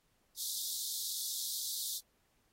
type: high-pass noise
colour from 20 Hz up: pink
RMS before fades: -39 dBFS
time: 0.36-2.01 s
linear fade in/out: 50 ms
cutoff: 3500 Hz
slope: 96 dB/octave
effects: pink hiss -75 dBFS RMS until 2.52 s + AAC 48 kbps